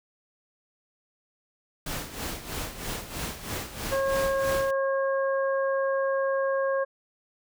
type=noise with tremolo; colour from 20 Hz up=pink; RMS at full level=-32 dBFS; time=1.86-4.71 s; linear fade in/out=5 ms; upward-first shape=sine; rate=3.1 Hz; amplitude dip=70%
type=harmonic tone; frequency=542 Hz; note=C#5; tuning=39 cents flat; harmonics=1 / 2 / 3; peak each=-24 / -32 / -34 dBFS; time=3.91-6.85 s; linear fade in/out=20 ms
effects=none

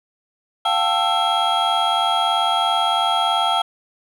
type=tone cluster; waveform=triangle; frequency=700 / 778 / 881 / 1329 / 3274 Hz; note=F5 / G5 / A5 / E6 / G#7; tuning=+4 / -13 / +2 / +14 / -25 cents; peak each=-21 dBFS; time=0.65-3.62 s; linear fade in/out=5 ms; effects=none

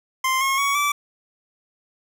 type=tone with pitch steps; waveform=25% pulse; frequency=1046.5 / 1082.8 / 1120.3 / 1159.2 Hz; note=C6 / C#6 / C#6 / D6; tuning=0 / -41 / +18 / -23 cents; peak=-15 dBFS; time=0.24-0.92 s; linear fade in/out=5 ms; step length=170 ms; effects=none

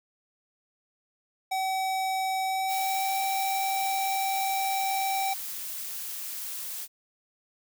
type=tone with pitch glide; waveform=square; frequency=761 to 775.2 Hz; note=F#5 to G5; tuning=+48 to -20 cents; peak=-27 dBFS; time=1.51-5.34 s; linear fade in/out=10 ms; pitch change=+32 cents; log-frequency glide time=2.43-3.23 s
type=noise; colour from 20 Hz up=blue; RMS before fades=-36 dBFS; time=2.67-6.88 s; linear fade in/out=50 ms
effects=none

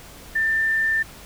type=tone; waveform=sine; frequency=1786 Hz; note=A6; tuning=25 cents sharp; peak=-18 dBFS; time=0.35-1.03 s; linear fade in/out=10 ms; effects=added 50 Hz sine -51 dBFS peak until 1.25 s + pink hiss -43 dBFS RMS until 1.25 s

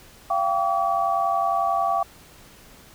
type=tone cluster; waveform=sine; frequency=686 / 777 / 1142 Hz; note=F5 / G5 / D6; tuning=-31 / -16 / -49 cents; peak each=-24 dBFS; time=0.3-2.03 s; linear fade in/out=5 ms; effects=pink hiss -49 dBFS RMS until 2.94 s

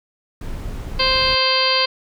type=noise; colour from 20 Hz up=brown; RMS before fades=-28 dBFS; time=0.41-1.35 s; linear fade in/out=2 ms
type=harmonic tone; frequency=523.3 Hz; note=C5; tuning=in tune; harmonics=1 / 2 / 3 / 4 / 5 / 6 / 7 / 8 / 9; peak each=-23 / -22 / -28 / -26 / -24 / -23 / -30 / -23 / -20 dBFS; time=0.99-1.86 s; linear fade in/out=10 ms
effects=none

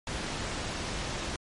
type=noise; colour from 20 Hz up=pink; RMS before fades=-34 dBFS; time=0.07-1.36 s; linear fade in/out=2 ms; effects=low-pass 7000 Hz 12 dB/octave + MP3 48 kbps

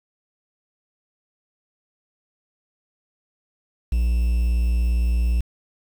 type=tone with quantisation; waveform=triangle; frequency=58.8 Hz; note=A#1; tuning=16 cents sharp; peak=-15 dBFS; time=3.92-5.41 s; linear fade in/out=5 ms; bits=7; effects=none

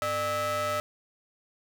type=ring-modulated tone; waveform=45% pulse; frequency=349.2 Hz; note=F4; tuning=in tune; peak=-24 dBFS; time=0.02-0.8 s; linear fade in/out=0 ms; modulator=948 Hz; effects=none

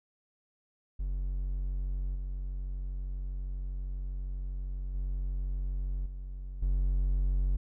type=tone with level steps; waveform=triangle; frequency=46.25 Hz; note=F#1; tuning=in tune; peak=-28 / -31 / -28 / -35 / -23 dBFS; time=0.99-7.57 s; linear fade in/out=10 ms; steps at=2.15 / 4.94 / 6.06 / 6.62 s; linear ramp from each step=5 ms; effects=none

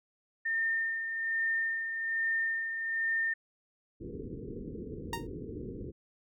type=tone with tremolo; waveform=sine; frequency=1813 Hz; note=A#6; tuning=49 cents flat; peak=-27 dBFS; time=0.45-3.34 s; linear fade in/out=10 ms; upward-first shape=sine; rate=1.2 Hz; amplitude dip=50%
type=low-pass noise; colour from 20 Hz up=white; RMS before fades=-41 dBFS; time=4-5.92 s; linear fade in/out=20 ms; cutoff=470 Hz; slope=96 dB/octave
type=tone with exponential decay; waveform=sawtooth; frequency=928 Hz; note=A#5; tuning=8 cents flat; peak=-26 dBFS; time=5.13-5.27 s; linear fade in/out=2 ms; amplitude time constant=30 ms
effects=none

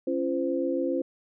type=tone cluster; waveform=sine; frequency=273.3 / 340.4 / 516 Hz; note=C#4 / F4 / C5; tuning=-24 / -44 / -24 cents; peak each=-29 dBFS; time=0.07-1.02 s; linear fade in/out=5 ms; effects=none

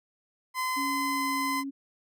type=tone; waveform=30% pulse; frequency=1025 Hz; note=C6; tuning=36 cents flat; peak=-25 dBFS; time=0.54-1.64 s; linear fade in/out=50 ms
type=tone with pitch glide; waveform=sine; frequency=277.2 to 274.8 Hz; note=C#4 to C#4; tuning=0 to -15 cents; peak=-32 dBFS; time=0.76-1.71 s; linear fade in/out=20 ms; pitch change=-15 cents; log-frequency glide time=1.14-1.23 s
effects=none

